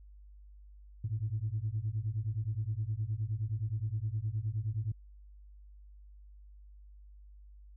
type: beating tone pair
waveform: sine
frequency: 103.7 / 113.3 Hz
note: G#2 / A#2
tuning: -2 / -49 cents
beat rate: 9.6 Hz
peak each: -34 / -34 dBFS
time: 1.04-4.92 s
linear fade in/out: 5 ms
effects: tanh soft clip ceiling -25 dBFS + added 50 Hz sine -51 dBFS peak until 7.76 s